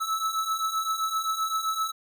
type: beating tone pair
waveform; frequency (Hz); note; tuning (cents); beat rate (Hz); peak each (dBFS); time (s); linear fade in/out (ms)
square; 1300 / 1307.7; E6 / E6; -24 / -14; 7.7; -32 / -28; 0-1.92; 20
effects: none